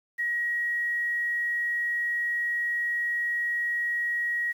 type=tone with quantisation; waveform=sine; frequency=1900 Hz; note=A#6; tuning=33 cents sharp; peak=-25 dBFS; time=0.18-4.53 s; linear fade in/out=20 ms; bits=9; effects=none